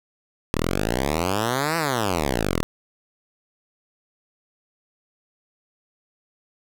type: exponential two-way sweep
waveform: 5% pulse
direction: up then down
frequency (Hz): 36.71 to 170.4 to 36.71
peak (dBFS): -10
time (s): 0.54-2.63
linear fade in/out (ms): 0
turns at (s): 1.77
effects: none